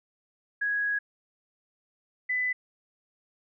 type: tone pair in turn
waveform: sine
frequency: 1661.2 / 2001 Hz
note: G#6 / B6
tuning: 0 / +22 cents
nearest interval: minor third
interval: 322 cents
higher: second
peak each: -25 dBFS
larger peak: neither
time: 0.61-0.99 / 2.29-2.53 s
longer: first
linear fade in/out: 10 ms
effects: none